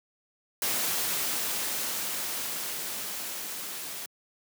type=noise with level ramp; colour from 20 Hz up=white; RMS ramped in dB=-28 to -38 dBFS; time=0.62-4.06 s; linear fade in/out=2 ms; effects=high-pass 150 Hz 12 dB/octave